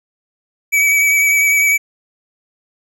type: tone with vibrato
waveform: square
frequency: 2283 Hz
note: D7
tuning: 50 cents flat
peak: -11 dBFS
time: 0.72-1.78 s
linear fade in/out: 20 ms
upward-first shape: square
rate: 10 Hz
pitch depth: 18 cents each way
effects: none

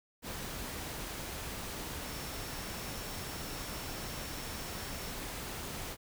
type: tone in noise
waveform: sine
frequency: 5440 Hz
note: F8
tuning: 46 cents flat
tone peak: -52 dBFS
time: 2.03-5.14 s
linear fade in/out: 50 ms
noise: pink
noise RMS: -41 dBFS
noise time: 0.22-5.97 s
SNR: -14 dB
effects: none

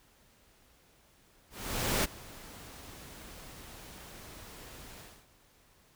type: noise with ADSR envelope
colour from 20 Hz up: pink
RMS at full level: -28 dBFS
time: 1.5-5.27 s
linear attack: 540 ms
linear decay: 21 ms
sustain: -21 dB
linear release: 270 ms
effects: pink hiss -64 dBFS RMS until 5.95 s

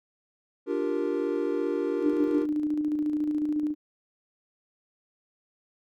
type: chord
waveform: triangle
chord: G minor seventh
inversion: second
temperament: equal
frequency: 293.7 / 349.2 / 392 / 466.2 Hz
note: D4 / F4 / G4 / Bb4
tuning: 0 / 0 / 0 / 0 cents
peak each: -29 dBFS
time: 0.66-2.47 s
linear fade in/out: 50 ms
type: tone with tremolo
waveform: sine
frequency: 300.7 Hz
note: D4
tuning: 41 cents sharp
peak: -23 dBFS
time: 1.99-3.75 s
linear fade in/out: 50 ms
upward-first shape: square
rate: 14 Hz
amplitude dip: 35%
effects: none

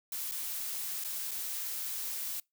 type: noise with dropouts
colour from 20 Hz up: blue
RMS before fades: -37 dBFS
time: 0.12-2.4 s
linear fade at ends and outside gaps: 2 ms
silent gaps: 0.313-0.319 / 1.039-1.046 / 1.31-1.314 s
effects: noise-tail reverb RT60 0.2 s tail -26 dB re dry

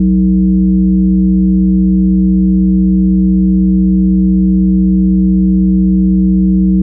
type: tone with frequency modulation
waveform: sine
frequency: 187 Hz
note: F#3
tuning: 19 cents sharp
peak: -6 dBFS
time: 0-6.82 s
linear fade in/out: 5 ms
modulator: 130 Hz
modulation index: 0.63
effects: none

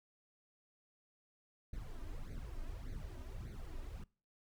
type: noise with flanger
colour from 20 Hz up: brown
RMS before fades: -45 dBFS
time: 1.73-4.04 s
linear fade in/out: 5 ms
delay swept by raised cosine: 0.47 to 3.27 ms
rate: 1.7 Hz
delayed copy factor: +0.85
effects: noise-tail reverb RT60 0.4 s tail -24 dB re dry

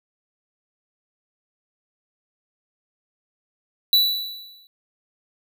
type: tone with exponential decay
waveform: square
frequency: 3951 Hz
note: B7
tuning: in tune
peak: -12 dBFS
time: 3.93-4.67 s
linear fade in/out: 1 ms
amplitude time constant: 160 ms
effects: none

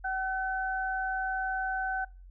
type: tone pair together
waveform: sine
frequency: 759 / 1518 Hz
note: F#5 / F#6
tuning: +44 / +44 cents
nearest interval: octave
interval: 1200 cents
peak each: -32 / -32 dBFS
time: 0.04-2.05 s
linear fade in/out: 10 ms
effects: noise-tail reverb RT60 0.3 s tail -22 dB re dry + added 45 Hz sine -47 dBFS peak until 2.3 s

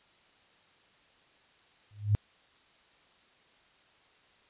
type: tone with exponential growth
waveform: sine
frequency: 103.83 Hz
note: G#2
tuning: in tune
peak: -18 dBFS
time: 1.91-2.15 s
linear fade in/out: 0 ms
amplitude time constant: 52 ms
effects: white hiss -63 dBFS RMS until 4.49 s + resampled to 8000 Hz

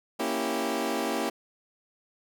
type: chord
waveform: 20% pulse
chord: A# diminished seventh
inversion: none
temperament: equal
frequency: 233.1 / 277.2 / 329.6 / 392 Hz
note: A#3 / C#4 / E4 / G4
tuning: 0 / 0 / 0 / 0 cents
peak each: -28 dBFS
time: 0.19-1.3 s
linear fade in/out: 10 ms
effects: none

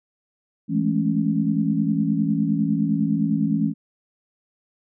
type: chord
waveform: sine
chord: A major seventh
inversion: second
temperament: equal with one note detuned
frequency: 164.81 / 207.7 / 217.5 / 277.2 Hz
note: E3 / G#3 / A3 / C#4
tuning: 0 / 0 / -20 / 0 cents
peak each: -24 dBFS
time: 0.68-3.74 s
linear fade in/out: 50 ms
effects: none

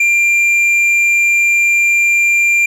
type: tone with tanh clipping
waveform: sine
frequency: 2382 Hz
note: D7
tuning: 24 cents sharp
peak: -10 dBFS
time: 0-2.66 s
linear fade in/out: 5 ms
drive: 6 dB
effects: none

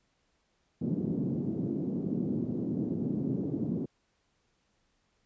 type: band-pass noise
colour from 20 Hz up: white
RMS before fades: -32 dBFS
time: 0.81-3.86 s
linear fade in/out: 10 ms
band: 140 to 300 Hz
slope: 24 dB/octave
effects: pink hiss -74 dBFS RMS until 5.25 s + resampled to 16000 Hz

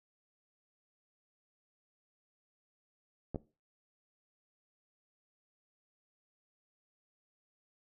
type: clicks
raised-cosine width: 2 ms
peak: -24 dBFS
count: 2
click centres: 3.346 / 3.359 s
effects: noise-tail reverb RT60 0.3 s tail -18 dB re dry

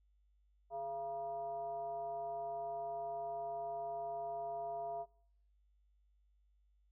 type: tone with frequency modulation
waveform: sine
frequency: 685 Hz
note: F5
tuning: 34 cents flat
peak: -39 dBFS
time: 0.7-5.06 s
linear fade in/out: 50 ms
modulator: 268 Hz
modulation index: 0.68
effects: noise-tail reverb RT60 0.6 s tail -21 dB re dry + added 50 Hz sine -69 dBFS peak until 6.91 s

